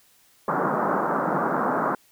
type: band-pass noise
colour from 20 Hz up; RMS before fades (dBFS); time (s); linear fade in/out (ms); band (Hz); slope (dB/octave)
white; -24; 0.48-1.95; 2; 150 to 1400; 48
effects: white hiss -59 dBFS RMS until 2.11 s